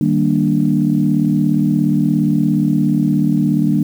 sine chord, Eb major seventh, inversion none, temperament equal, 155.56 / 196 / 233.1 / 293.7 Hz, Eb3 / G3 / Bb3 / D4, 0 / 0 / 0 / 0 cents, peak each -17 dBFS, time 0.01-3.83 s, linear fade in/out 2 ms, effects tanh soft clip ceiling -1 dBFS + 7-bit

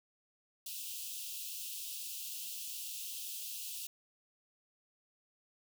white high-pass noise, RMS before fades -43 dBFS, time 0.66-3.87 s, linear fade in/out 5 ms, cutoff 2600 Hz, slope 96 dB/octave, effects none

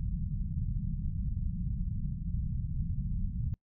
pink low-pass noise, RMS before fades -33 dBFS, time 0-3.54 s, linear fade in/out 0 ms, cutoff 190 Hz, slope 48 dB/octave, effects noise-tail reverb RT60 0.1 s tail -26 dB re dry

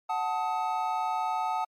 triangle chord, D# diminished, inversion first, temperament equal with one note detuned, 740 / 880 / 1261.2 Hz, F#5 / A5 / D#6, 0 / 0 / +23 cents, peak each -29 / -28 / -32 dBFS, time 0.09-1.65 s, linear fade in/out 10 ms, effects MP3 64 kbps

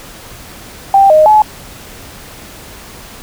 sine tone with pitch steps, 786 / 619 / 855 Hz, G5 / D#5 / A5, +4 / -9 / -50 cents, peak -3 dBFS, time 0.94-1.42 s, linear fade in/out 2 ms, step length 160 ms, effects pink hiss -33 dBFS RMS until 3.22 s

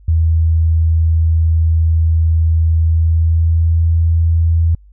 sine tone with pitch glide, 81.2 to 82.57 Hz, E2 to E2, -26 to +3 cents, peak -9 dBFS, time 0.08-4.75 s, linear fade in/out 5 ms, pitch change +29 cents, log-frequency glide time 2.82-3.84 s, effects added 50 Hz sine -40 dBFS peak until 4.92 s

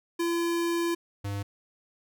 square tone pair in turn, 339.9 / 100.53 Hz, F4 / G2, -47 / +44 cents, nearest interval octave + major sixth, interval 2109 cents, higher first, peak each -26 / -31 dBFS, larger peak first, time 0.19-0.95 / 1.24-1.43 s, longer first, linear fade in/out 10 ms, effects none

